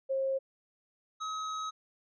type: tone pair in turn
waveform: sine / square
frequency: 536 / 1274.8 Hz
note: C5 / D#6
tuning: +42 / +42 cents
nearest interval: octave + minor third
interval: 1500 cents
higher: second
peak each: -28 / -35 dBFS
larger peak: first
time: 0.09-0.39 / 1.2-1.71 s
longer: second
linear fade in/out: 20 ms
effects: resampled to 16000 Hz